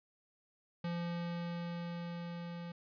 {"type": "tone with level ramp", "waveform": "square", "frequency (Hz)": 171.9, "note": "F3", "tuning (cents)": -27, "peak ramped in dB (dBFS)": [-36, -43], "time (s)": [0.84, 2.72], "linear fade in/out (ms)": 5, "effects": ["resampled to 11025 Hz"]}